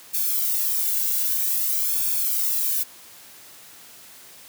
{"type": "noise with flanger", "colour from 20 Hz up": "violet", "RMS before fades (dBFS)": -23, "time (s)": [0.13, 2.84], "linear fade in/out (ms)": 20, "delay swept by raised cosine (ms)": [1, 1.63], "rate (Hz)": 0.52, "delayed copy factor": -0.85, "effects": ["white hiss -46 dBFS RMS until 4.48 s", "high-pass 80 Hz 12 dB/octave"]}